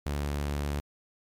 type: tone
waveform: sawtooth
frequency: 72.2 Hz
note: D2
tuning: 29 cents flat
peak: -25 dBFS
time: 0.06-0.8 s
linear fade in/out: 0 ms
effects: MP3 96 kbps